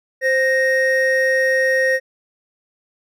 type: tone pair together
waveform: triangle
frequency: 523.1 / 1864 Hz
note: C5 / A#6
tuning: -1 / -1 cents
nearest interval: octave + minor seventh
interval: 2200 cents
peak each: -15 dBFS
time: 0.21-2 s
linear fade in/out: 50 ms
effects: none

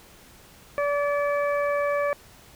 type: harmonic tone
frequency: 576 Hz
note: D5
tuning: 34 cents flat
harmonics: 1 / 2 / 3 / 4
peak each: -23 / -29 / -33 / -36 dBFS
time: 0.78-2.13 s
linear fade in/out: 0 ms
effects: pink hiss -51 dBFS RMS until 2.55 s

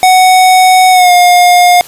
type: tone with pitch glide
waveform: square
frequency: 743 to 712.3 Hz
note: F#5 to F5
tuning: +7 to +34 cents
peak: -3 dBFS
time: 0.03-1.81 s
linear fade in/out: 0 ms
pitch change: -73 cents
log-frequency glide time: 0.91-1.12 s
effects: white hiss -31 dBFS RMS until 1.87 s + resampled to 32000 Hz

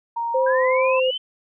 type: tone with pitch glide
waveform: sine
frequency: 932.3 to 1016.7 Hz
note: A#5 to B5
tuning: 0 to +50 cents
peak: -22 dBFS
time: 0.16-1 s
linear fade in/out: 10 ms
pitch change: +150 cents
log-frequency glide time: 0.36-0.54 s
type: tone with vibrato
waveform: sine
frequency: 520 Hz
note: C5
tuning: 11 cents flat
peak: -17 dBFS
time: 0.34-1.11 s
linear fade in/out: 10 ms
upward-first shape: sine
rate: 2.3 Hz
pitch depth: 16 cents each way
type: linear sweep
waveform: sine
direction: up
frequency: 1568 to 3100 Hz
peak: -24 dBFS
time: 0.46-1.18 s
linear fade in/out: 10 ms
effects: none

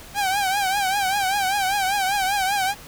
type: tone with vibrato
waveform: sawtooth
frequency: 784 Hz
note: G5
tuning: in tune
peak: -16 dBFS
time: 0.14-2.75 s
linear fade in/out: 50 ms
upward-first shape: triangle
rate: 5.1 Hz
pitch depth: 110 cents each way
effects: pink hiss -42 dBFS RMS until 2.87 s

